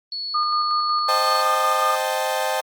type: tone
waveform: sine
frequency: 4400 Hz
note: C#8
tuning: 14 cents flat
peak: -26 dBFS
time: 0.12-1.42 s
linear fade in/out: 2 ms
type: tone with tremolo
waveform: sine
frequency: 1217 Hz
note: D#6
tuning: 39 cents flat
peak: -18 dBFS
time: 0.34-1.96 s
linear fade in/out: 10 ms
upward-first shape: square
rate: 5.4 Hz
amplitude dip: 25%
type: chord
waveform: 35% pulse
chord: A half-diminished seventh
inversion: first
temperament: equal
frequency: 523.3 / 622.3 / 784 / 880 Hz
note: C5 / Eb5 / G5 / A5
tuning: 0 / 0 / 0 / 0 cents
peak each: -25 dBFS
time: 1.08-2.61 s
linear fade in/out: 10 ms
effects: Opus 48 kbps